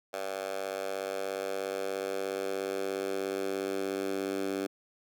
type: tone with high-pass filter sweep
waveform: 10% pulse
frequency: 96.9 Hz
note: G2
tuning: 20 cents flat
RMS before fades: -34 dBFS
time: 0.13-4.67 s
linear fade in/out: 10 ms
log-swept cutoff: 620 to 310 Hz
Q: 2.3
effects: none